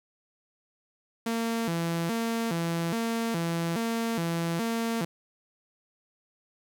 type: tone with vibrato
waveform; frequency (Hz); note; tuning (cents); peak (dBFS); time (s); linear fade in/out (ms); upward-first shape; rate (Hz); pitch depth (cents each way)
sawtooth; 196; G3; 0; -23; 1.26-5.05; 5; square; 1.2; 270
effects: 10-bit